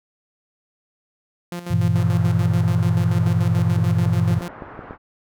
sawtooth tone with tremolo, 174.61 Hz, F3, in tune, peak -23 dBFS, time 1.52-4.48 s, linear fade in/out 2 ms, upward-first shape square, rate 6.9 Hz, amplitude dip 65%
sine chord, E diminished, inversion first, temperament just, 98.89 / 118.67 / 164.81 Hz, G2 / Bb2 / E3, +16 / +31 / 0 cents, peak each -20 dBFS, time 1.7-4.39 s, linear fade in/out 10 ms
white low-pass noise, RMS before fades -39 dBFS, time 1.92-4.98 s, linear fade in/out 50 ms, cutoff 1400 Hz, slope 24 dB/octave
clicks, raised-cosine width 2 ms, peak -19 dBFS, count 9, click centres 3.272 / 3.592 / 3.787 / 4.062 / 4.311 / 4.409 / 4.622 / 4.792 / 4.909 s
effects none

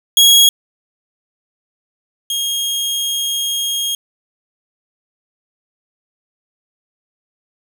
sawtooth tone pair in turn, 3308 / 3253 Hz, G#7 / G#7, -8 / -37 cents, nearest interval unison, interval 29 cents, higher first, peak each -3 / -14 dBFS, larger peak first, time 0.17-0.49 / 2.3-3.95 s, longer second, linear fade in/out 2 ms, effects none

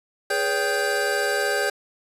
square tone cluster, 414.8 / 491.2 / 564 / 786 / 1570 Hz, G#4 / B4 / C#5 / G5 / G6, -2 / -9 / +30 / +4 / +2 cents, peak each -28 / -32 / -28 / -31 / -26 dBFS, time 0.3-1.7 s, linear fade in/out 5 ms, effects resampled to 32000 Hz

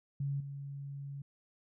sine tone with level steps, 140 Hz, C#3, 18 cents sharp, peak -32 / -40 dBFS, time 0.2-1.22 s, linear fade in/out 5 ms, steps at 0.4 s, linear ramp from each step 5 ms, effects none

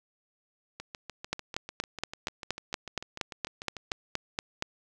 two click trains, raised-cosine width 0.2 ms, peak -22 / -12 dBFS, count 22 / 15, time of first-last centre 0.8-3.916 / 1.33-4.624 s, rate 6.74 / 4.25 Hz, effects none

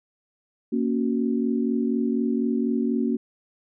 sine chord, F# major, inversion first, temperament equal, 233.1 / 277.2 / 370 Hz, A#3 / C#4 / F#4, 0 / 0 / 0 cents, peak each -23 / -26 / -29 dBFS, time 0.72-3.17 s, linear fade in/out 10 ms, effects none

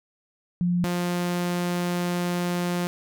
sine / sawtooth tone pair in turn, 176.2 / 176.2 Hz, F3 / F3, +16 / +16 cents, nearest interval unison, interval 0 cents, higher neither, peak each -20 dBFS, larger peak neither, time 0.61-0.84 / 0.84-2.87 s, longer second, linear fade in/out 0 ms, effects none

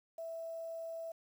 sine tone with quantisation, 658 Hz, E5, 3 cents flat, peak -40 dBFS, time 0.18-1.12 s, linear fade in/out 5 ms, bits 10, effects none

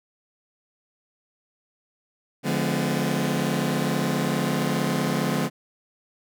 sawtooth chord, D diminished seventh, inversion none, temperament just, 146.83 / 176.2 / 211.4 / 253.7 Hz, D3 / F3 / Ab3 / Cb4, 0 / +16 / +31 / +47 cents, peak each -24 dBFS, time 2.43-5.5 s, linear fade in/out 50 ms, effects none

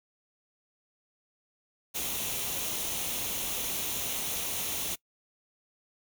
white noise with comb filter, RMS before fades -33 dBFS, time 1.94-4.96 s, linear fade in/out 20 ms, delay 0.31 ms, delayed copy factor +0.5, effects noise-tail reverb RT60 0.1 s tail -23 dB re dry

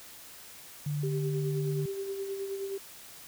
sine tone with pitch glide, 146.83 to 147.85 Hz, D3 to D3, 0 to +12 cents, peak -29 dBFS, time 0.86-1.86 s, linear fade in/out 5 ms, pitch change +12 cents, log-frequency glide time 1.05-1.24 s
sine tone with tremolo, 392 Hz, G4, in tune, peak -31 dBFS, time 1.03-2.78 s, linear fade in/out 5 ms, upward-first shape sine, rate 9.5 Hz, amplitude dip 45%
effects white hiss -49 dBFS RMS until 3.27 s

